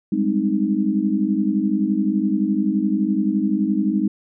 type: chord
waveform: sine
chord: Ab major seventh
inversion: third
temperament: equal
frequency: 196 / 207.7 / 261.6 / 311.1 Hz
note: G3 / Ab3 / C4 / Eb4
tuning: 0 / 0 / 0 / 0 cents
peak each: -23 / -21 / -25 / -22 dBFS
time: 0.12-4.08 s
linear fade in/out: 5 ms
effects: none